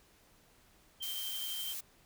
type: tone with tremolo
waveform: sine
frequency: 3142 Hz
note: G7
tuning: 3 cents sharp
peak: -38 dBFS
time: 1-1.74 s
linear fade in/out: 20 ms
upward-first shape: triangle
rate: 12 Hz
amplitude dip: 35%
type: noise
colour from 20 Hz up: blue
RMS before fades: -41 dBFS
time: 1.02-1.81 s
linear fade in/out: 10 ms
effects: pink hiss -65 dBFS RMS until 2.05 s